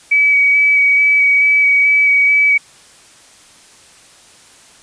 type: tone with vibrato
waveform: sine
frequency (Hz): 2277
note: C#7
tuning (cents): +46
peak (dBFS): -8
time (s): 0.11-2.58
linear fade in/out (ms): 10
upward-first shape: square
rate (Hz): 2.3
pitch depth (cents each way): 10
effects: white hiss -44 dBFS RMS until 4.82 s + resampled to 22050 Hz